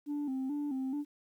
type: tone with vibrato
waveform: sine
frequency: 277.2 Hz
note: C#4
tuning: in tune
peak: -30 dBFS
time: 0.06-1.05 s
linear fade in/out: 50 ms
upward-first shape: square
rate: 2.3 Hz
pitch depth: 89 cents each way
effects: tanh soft clip ceiling -31 dBFS + 11-bit